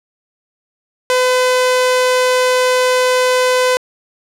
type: tone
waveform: sawtooth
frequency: 506 Hz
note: B4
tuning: 42 cents sharp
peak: -7 dBFS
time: 1.1-3.77 s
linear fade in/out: 0 ms
effects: low-pass 10000 Hz 12 dB/octave